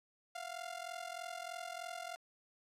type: ring-modulated tone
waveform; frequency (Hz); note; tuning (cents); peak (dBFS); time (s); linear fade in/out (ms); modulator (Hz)
sawtooth; 698.5; F5; 0; -36; 0.35-2.16; 0; 21.6
effects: low-pass 11000 Hz 12 dB/octave